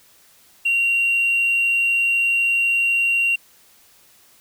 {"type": "tone", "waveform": "triangle", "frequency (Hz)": 2756, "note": "F7", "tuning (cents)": -24, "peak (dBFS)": -13, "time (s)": [0.65, 3.36], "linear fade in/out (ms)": 10, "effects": ["tanh soft clip ceiling -12 dBFS", "white hiss -53 dBFS RMS until 4.4 s"]}